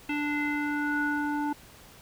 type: tone with low-pass filter sweep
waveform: square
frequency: 293.7 Hz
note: D4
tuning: in tune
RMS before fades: -29 dBFS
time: 0.09-1.53 s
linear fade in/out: 5 ms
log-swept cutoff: 2500 to 1100 Hz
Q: 6
effects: pink hiss -52 dBFS RMS until 2.01 s